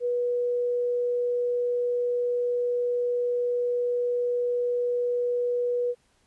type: tone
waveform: sine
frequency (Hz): 486.8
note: B4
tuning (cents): -25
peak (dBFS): -23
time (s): 0-5.95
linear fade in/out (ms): 50
effects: pink hiss -66 dBFS RMS until 6.26 s + resampled to 24000 Hz